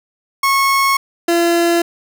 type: tone pair in turn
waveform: 30% pulse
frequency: 1095 / 340.8 Hz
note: C#6 / F4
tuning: -22 / -42 cents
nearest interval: octave + minor sixth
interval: 2020 cents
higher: first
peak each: -9 / -9 dBFS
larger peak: neither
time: 0.43-0.97 / 1.28-1.82 s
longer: neither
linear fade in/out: 5 ms
effects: none